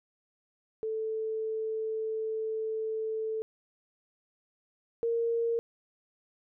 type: tone pair in turn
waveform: sine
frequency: 440 / 463.5 Hz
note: A4 / A#4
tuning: 0 / -10 cents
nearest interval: minor second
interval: 90 cents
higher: second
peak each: -30 / -26 dBFS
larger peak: second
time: 0.83-3.42 / 5.03-5.59 s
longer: first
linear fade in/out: 0 ms
effects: none